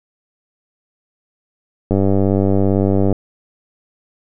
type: click train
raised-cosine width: 2 ms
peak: -3 dBFS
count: 120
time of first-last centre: 1.91-3.127 s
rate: 97.8 Hz
effects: none